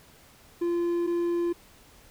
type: tone pair in turn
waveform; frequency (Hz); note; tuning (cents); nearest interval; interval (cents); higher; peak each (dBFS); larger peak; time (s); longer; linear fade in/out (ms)
triangle; 344.7 / 344.7; F4 / F4; -23 / -23; unison; 0; neither; -22; neither; 0.61-1.07 / 1.07-1.53; neither; 10
effects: pink hiss -55 dBFS RMS until 2.1 s